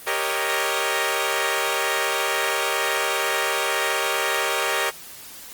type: chord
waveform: 10% pulse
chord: Eb dominant seventh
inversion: first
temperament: equal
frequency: 392 / 466.2 / 554.4 / 622.3 Hz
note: G4 / Bb4 / Db5 / Eb5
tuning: 0 / 0 / 0 / 0 cents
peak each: -19 / -18 / -19 / -19 dBFS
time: 0.06-4.91 s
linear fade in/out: 20 ms
effects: white hiss -41 dBFS RMS until 5.53 s + Opus 24 kbps